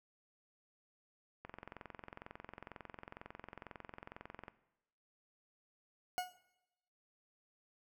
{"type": "click train", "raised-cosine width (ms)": 0.5, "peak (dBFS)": -32, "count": 68, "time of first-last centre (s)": [1.45, 4.482], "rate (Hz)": 22.1}
{"type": "tone with exponential decay", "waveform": "40% pulse", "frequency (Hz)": 727, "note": "F#5", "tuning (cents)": -31, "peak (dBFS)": -31, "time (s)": [6.18, 6.37], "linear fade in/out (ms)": 0, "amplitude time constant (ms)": 40}
{"effects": ["noise-tail reverb RT60 0.9 s tail -17 dB re dry"]}